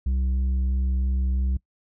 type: tone with tanh clipping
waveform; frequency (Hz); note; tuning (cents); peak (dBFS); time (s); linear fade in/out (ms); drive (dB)
sine; 64.5; C2; -24; -22; 0.06-1.57; 5; 6
effects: noise-tail reverb RT60 0.1 s tail -22 dB re dry